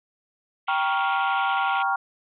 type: band-pass noise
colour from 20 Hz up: white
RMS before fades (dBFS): -36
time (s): 0.67-1.83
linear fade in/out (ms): 10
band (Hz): 2000 to 3400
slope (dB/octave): 96
type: chord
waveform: sine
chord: G half-diminished seventh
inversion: none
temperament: equal with one note detuned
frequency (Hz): 784 / 945.3 / 1108.7 / 1396.9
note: G5 / Bb5 / Db6 / F6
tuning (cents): 0 / +24 / 0 / 0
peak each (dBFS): -25 / -28 / -28 / -26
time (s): 0.68-1.96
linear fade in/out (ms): 5
effects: none